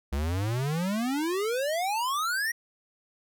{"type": "exponential sweep", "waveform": "square", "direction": "up", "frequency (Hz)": [66.4, 1926], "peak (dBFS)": -27, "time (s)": [0.12, 2.52], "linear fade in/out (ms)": 10, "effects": []}